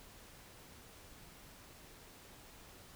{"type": "silence", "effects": ["pink hiss -57 dBFS RMS until 2.95 s"]}